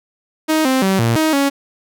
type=tone with pitch steps; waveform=sawtooth; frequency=313.8 / 261.6 / 191.8 / 115.9 / 315.1 / 278.6 Hz; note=D#4 / C4 / G3 / A#2 / D#4 / C#4; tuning=+15 / 0 / -37 / -10 / +22 / +9 cents; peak=-9 dBFS; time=0.48-1.5 s; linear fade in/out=20 ms; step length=170 ms; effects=none